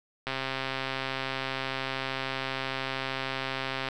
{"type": "click train", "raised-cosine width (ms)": 0.3, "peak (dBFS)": -15, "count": 482, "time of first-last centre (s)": [0.27, 3.887], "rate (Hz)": 133, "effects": []}